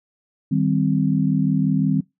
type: chord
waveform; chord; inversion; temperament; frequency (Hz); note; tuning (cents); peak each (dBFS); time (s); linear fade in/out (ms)
sine; C minor; first; equal; 155.56 / 196 / 261.6; Eb3 / G3 / C4; 0 / 0 / 0; -20 / -21 / -21; 0.51-2.01; 10
effects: noise-tail reverb RT60 0.2 s tail -23 dB re dry